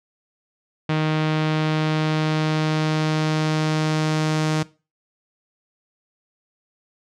sawtooth tone with low-pass filter sweep, 155.56 Hz, D#3, in tune, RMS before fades -21 dBFS, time 0.89-4.63 s, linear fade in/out 5 ms, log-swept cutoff 3300 to 6600 Hz, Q 1.2, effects noise-tail reverb RT60 0.3 s tail -19 dB re dry

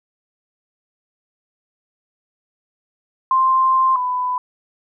sine tone pair in turn, 1048 / 998.8 Hz, C6 / B5, +2 / +19 cents, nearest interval minor second, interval 83 cents, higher first, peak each -12 / -18 dBFS, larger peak first, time 3.31-3.96 / 3.96-4.38 s, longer first, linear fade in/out 2 ms, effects none

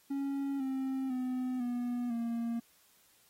triangle tone with pitch steps, 276.9 / 265.2 / 253.9 / 243.2 / 232.8 Hz, C#4 / C4 / B3 / B3 / A#3, -2 / +23 / +48 / -26 / -2 cents, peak -30 dBFS, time 0.1-2.6 s, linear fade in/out 10 ms, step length 500 ms, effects white hiss -66 dBFS RMS until 3.29 s + AAC 48 kbps

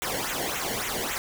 pink noise with flanger, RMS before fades -30 dBFS, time 0.02-1.18 s, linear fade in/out 0 ms, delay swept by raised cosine 0.2 to 0.83 ms, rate 3.6 Hz, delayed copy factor -0.8, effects none

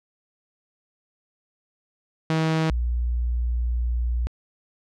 sawtooth / sine tone pair in turn, 159.8 / 59.74 Hz, D#3 / A#1, +47 / +43 cents, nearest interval octave + perfect fourth, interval 1704 cents, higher first, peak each -16 / -21 dBFS, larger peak first, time 2.3-2.7 / 2.7-4.27 s, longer second, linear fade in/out 0 ms, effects low-pass 5000 Hz 12 dB/octave

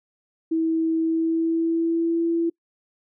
sine tone with pitch glide, 324.4 to 334.7 Hz, E4 to E4, -28 to +26 cents, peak -19 dBFS, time 0.51-2.5 s, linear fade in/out 10 ms, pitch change +54 cents, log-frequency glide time 1-2.25 s, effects noise-tail reverb RT60 0.1 s tail -26 dB re dry

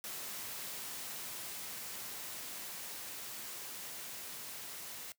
white noise with level ramp, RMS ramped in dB -43 to -46 dBFS, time 0.04-5.12 s, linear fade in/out 0 ms, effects noise-tail reverb RT60 0.1 s tail -19 dB re dry + high-pass 100 Hz 12 dB/octave

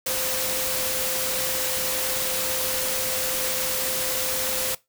sine tone in noise, 518 Hz, C5, 17 cents flat, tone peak -33 dBFS, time 0.06-4.75 s, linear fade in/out 5 ms, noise white, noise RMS -26 dBFS, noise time 0.06-4.75 s, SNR -10 dB, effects noise-tail reverb RT60 0.2 s tail -20 dB re dry

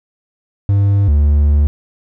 triangle tone pair in turn, 100 / 73.06 Hz, G2 / D2, +35 / -8 cents, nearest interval perfect fourth, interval 543 cents, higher first, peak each -7 / -6 dBFS, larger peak second, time 0.69-1.08 / 1.08-1.67 s, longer second, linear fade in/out 0 ms, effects none

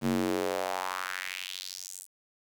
square tone with high-pass filter sweep, 46.25 Hz, F#1, in tune, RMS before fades -33 dBFS, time 0.01-2.07 s, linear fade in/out 50 ms, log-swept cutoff 190 to 9200 Hz, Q 2.7, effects 9-bit

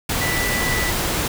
sine tone in noise, 1975.5 Hz, B6, in tune, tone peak -23 dBFS, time 0.21-0.91 s, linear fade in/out 5 ms, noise pink, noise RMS -22 dBFS, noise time 0.09-1.28 s, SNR -4 dB, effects none

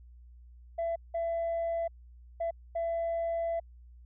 sine tone bursts at uneven times, 670 Hz, E5, 28 cents sharp, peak -27 dBFS, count 4, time 0.78-0.96 / 1.14-1.88 / 2.4-2.51 / 2.75-3.6 s, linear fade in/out 10 ms, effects tanh soft clip ceiling -27 dBFS + added 60 Hz sine -50 dBFS peak until 4.05 s

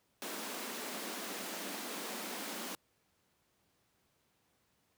pink high-pass noise, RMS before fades -42 dBFS, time 0.22-2.75 s, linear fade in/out 0 ms, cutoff 190 Hz, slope 96 dB/octave, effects pink hiss -75 dBFS RMS until 4.97 s + high-pass 80 Hz 12 dB/octave

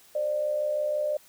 sine tone pair together, 533 / 599 Hz, C5 / D5, +32 / +34 cents, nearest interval major second, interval 202 cents, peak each -34 / -25 dBFS, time 0.15-1.17 s, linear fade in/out 5 ms, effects white hiss -56 dBFS RMS until 1.28 s

